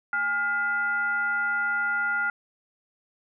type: tone with frequency modulation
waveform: sine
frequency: 1413 Hz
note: F6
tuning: 20 cents sharp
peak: -23 dBFS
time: 0.13-2.3 s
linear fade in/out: 2 ms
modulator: 592 Hz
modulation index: 0.54
effects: none